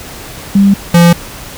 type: tone pair in turn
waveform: sine / square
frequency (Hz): 198.3 / 171.52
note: G3 / F3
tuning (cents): +20 / -31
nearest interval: minor third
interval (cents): 251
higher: first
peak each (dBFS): -3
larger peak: neither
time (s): 0.55-0.74 / 0.94-1.13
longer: neither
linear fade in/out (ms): 5
effects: pink hiss -28 dBFS RMS until 1.57 s